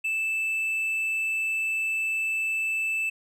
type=tone; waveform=triangle; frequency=2637 Hz; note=E7; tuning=in tune; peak=-23 dBFS; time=0.04-3.1 s; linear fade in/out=10 ms; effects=none